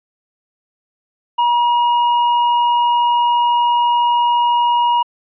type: tone with tanh clipping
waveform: sine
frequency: 957 Hz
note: A#5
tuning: 45 cents sharp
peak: -13 dBFS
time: 1.38-5.03 s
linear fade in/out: 10 ms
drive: 8 dB
effects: resampled to 8000 Hz